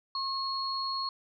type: tone pair together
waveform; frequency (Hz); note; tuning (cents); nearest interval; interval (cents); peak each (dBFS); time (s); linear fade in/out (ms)
sine; 1079 / 4311; C#6 / C#8; -47 / -49; 2 octaves; 2398; -33 / -33; 0.15-1.09; 2
effects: none